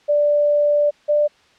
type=tone pair in turn; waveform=sine; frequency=587.3 / 592.4 Hz; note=D5 / D5; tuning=0 / +15 cents; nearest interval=unison; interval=15 cents; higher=second; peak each=-13 dBFS; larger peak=neither; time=0.08-0.91 / 1.08-1.28 s; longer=first; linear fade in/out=20 ms; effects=white hiss -54 dBFS RMS until 1.58 s + low-pass 4000 Hz 12 dB/octave